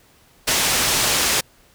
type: low-pass noise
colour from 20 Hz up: white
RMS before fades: -19 dBFS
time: 0.47-1.41 s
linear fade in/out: 10 ms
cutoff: 8200 Hz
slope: 12 dB/octave
effects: pink hiss -54 dBFS RMS until 1.74 s